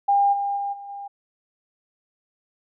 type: tone with level steps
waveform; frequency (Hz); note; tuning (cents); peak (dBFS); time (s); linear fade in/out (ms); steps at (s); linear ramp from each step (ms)
sine; 803; G5; +41; -15 / -22 / -24 / -35 / -32; 0.08-1.08; 10; 0.32 / 0.56 / 0.72 / 0.88; 20
effects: none